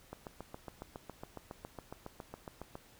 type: click train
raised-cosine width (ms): 1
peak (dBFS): -29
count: 20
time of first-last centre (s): 0.13-2.754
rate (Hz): 7.24
effects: pink hiss -61 dBFS RMS until 2.99 s